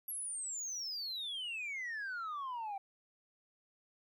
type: exponential sweep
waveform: sine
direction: down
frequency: 11620 to 770 Hz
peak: -36 dBFS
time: 0.08-2.78 s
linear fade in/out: 5 ms
effects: tanh soft clip ceiling -37 dBFS + 13-bit